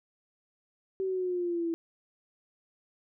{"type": "exponential sweep", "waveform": "sine", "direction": "down", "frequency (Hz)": [384.6, 329.6], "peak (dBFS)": -28, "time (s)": [1, 1.74], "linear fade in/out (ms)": 0, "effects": []}